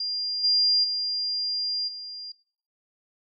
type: tone with level steps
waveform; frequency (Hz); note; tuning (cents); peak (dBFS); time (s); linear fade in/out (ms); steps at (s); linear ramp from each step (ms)
sine; 4800; D8; +37; -26 / -18 / -25 / -35; 0-2.32; 5; 0.43 / 0.83 / 1.87; 20
effects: noise-tail reverb RT60 0.5 s tail -22 dB re dry